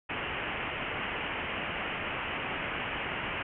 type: low-pass noise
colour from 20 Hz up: white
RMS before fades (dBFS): -35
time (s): 0.09-3.43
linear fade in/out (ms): 10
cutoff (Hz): 3000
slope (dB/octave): 96
effects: none

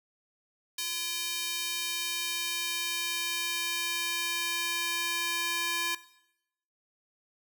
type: tone with high-pass filter sweep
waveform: square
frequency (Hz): 341.3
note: F4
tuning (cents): -40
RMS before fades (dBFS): -32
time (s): 0.78-5.95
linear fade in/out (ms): 5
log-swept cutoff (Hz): 3400 to 1700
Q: 0.98
effects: noise-tail reverb RT60 0.8 s tail -17 dB re dry

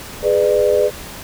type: chord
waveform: sine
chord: G# diminished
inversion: none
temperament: just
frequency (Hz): 415.3 / 498.4 / 598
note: G#4 / B4 / D5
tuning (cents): 0 / +16 / +31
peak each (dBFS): -16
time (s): 0.22-0.91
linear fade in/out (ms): 50
effects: pink hiss -33 dBFS RMS until 1.23 s

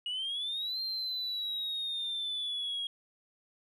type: exponential two-way sweep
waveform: sine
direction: up then down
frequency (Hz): 2886 to 4186 to 3278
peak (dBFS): -31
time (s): 0.06-2.87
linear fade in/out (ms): 2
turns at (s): 0.81
effects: tanh soft clip ceiling -30 dBFS

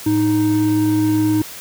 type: tone pair together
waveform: triangle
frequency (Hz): 109.8 / 310.6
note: A2 / D#4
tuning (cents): -3 / -3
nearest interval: octave + tritone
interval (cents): 1800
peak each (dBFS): -19 / -12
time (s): 0.06-1.42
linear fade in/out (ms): 5
effects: white hiss -34 dBFS RMS until 1.6 s + high-pass 60 Hz 12 dB/octave

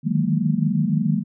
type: tone cluster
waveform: sine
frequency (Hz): 152.3 / 158.8 / 184.1 / 207.3 / 230.8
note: D#3 / D#3 / F#3 / G#3 / A#3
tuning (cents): -37 / +36 / -8 / -3 / -17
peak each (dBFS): -24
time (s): 0.03-1.24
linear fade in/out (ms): 50
effects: none

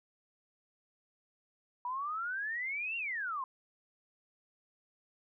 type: exponential two-way sweep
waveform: sine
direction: up then down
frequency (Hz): 961 to 2794 to 1010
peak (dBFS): -34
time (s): 1.85-3.44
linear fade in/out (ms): 2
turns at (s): 2.97
effects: none

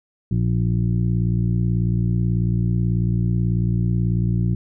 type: harmonic tone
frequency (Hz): 58.27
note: A#1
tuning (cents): 0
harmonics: 1 / 2 / 3 / 5 / 6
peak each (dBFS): -26 / -19 / -22 / -34 / -36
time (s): 0.31-4.55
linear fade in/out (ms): 5
effects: none

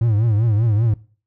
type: tone with vibrato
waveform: triangle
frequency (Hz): 110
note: A2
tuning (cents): 0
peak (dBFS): -12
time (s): 0.01-0.94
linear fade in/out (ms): 5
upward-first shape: triangle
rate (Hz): 5.1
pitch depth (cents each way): 160
effects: noise-tail reverb RT60 0.4 s tail -20 dB re dry

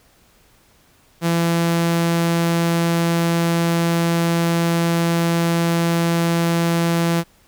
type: tone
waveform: sawtooth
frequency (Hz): 168.5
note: E3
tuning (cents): +38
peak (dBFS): -12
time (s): 1.21-7.24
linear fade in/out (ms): 50
effects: pink hiss -55 dBFS RMS until 7.47 s

